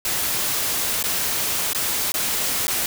white noise with dropouts, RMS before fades -23 dBFS, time 0.05-2.86 s, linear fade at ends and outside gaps 1 ms, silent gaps 1.027-1.039 / 1.732-1.748 / 2.12-2.141 / 2.67-2.68 s, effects none

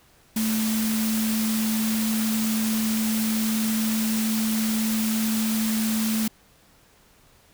sine tone in noise, 220 Hz, A3, in tune, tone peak -22 dBFS, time 0.36-6.28 s, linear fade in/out 5 ms, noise white, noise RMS -30 dBFS, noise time 0.36-6.28 s, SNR +5 dB, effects pink hiss -57 dBFS RMS until 7.53 s

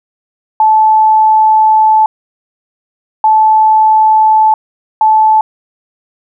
sine tone bursts at uneven times, 870 Hz, A5, 20 cents flat, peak -4 dBFS, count 3, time 0.6-2.06 / 3.24-4.54 / 5.01-5.41 s, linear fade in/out 2 ms, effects none

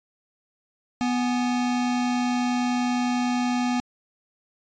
square tone pair together, 246.6 / 830.6 Hz, B3 / G#5, -2 / 0 cents, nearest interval octave + major sixth, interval 2102 cents, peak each -23 / -32 dBFS, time 1.01-3.8 s, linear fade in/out 0 ms, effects resampled to 16000 Hz

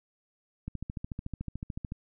click train, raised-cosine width 5 ms, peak -23 dBFS, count 18, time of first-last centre 0.68-1.921 s, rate 13.7 Hz, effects none

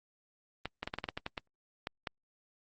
clicks, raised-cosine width 0.3 ms, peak -19 dBFS, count 12, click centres 0.656 / 0.83 / 0.875 / 0.939 / 0.986 / 1.041 / 1.088 / 1.175 / 1.264 / 1.378 / 1.871 / 2.072 s, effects Opus 24 kbps

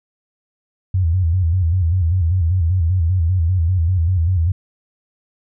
sine tone with vibrato, 87.31 Hz, F2, in tune, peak -13 dBFS, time 0.94-4.52 s, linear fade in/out 5 ms, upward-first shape square, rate 5.1 Hz, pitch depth 110 cents each way, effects none

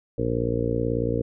harmonic tone, 58.27 Hz, A#1, in tune, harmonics 1 / 2 / 3 / 4 / 5 / 6 / 7 / 8 / 9, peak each -33 / -28 / -35 / -32 / -30 / -36 / -33 / -27 / -33 dBFS, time 0.18-1.22 s, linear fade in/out 5 ms, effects none

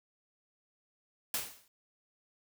white noise with exponential decay, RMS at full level -31 dBFS, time 1.34-1.68 s, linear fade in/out 2 ms, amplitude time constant 73 ms, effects none

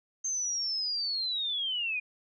sine linear sweep, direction down, 6360 to 2417 Hz, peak -29 dBFS, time 0.24-2 s, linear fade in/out 10 ms, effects none

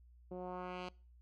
10% pulse tone with low-pass filter sweep, 181.1 Hz, F#3, 37 cents flat, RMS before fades -44 dBFS, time 0.31-0.89 s, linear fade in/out 5 ms, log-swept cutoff 430 to 4200 Hz, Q 1.4, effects noise-tail reverb RT60 0.4 s tail -24 dB re dry + added 60 Hz sine -59 dBFS peak until 1.21 s

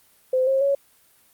sine tone with pitch steps, 515 / 535.6 / 557.1 Hz, C5 / C5 / C#5, -28 / +40 / +9 cents, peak -17 dBFS, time 0.33-0.75 s, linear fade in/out 5 ms, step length 140 ms, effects white hiss -58 dBFS RMS until 1.33 s + Opus 32 kbps

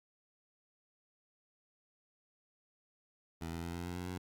15% pulse tone with pitch steps, 82.41 / 83.8 / 85.22 / 86.66 / 88.12 / 89.61 / 91.12 Hz, E2 / E2 / F2 / F2 / F2 / F2 / F#2, 0 / +29 / -42 / -13 / +16 / +45 / -26 cents, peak -33 dBFS, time 3.41-4.18 s, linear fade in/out 5 ms, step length 110 ms, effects Opus 48 kbps

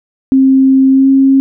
sine tone with pitch glide, 266.1 to 269.7 Hz, C4 to C#4, +29 to -47 cents, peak -4 dBFS, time 0.32-1.4 s, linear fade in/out 0 ms, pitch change +24 cents, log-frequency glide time 0.9-1.09 s, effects none

